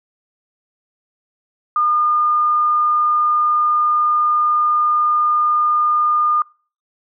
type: tone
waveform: sine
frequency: 1214 Hz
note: D#6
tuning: 43 cents flat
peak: -13 dBFS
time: 1.76-6.42 s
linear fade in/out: 2 ms
effects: noise-tail reverb RT60 0.4 s tail -24 dB re dry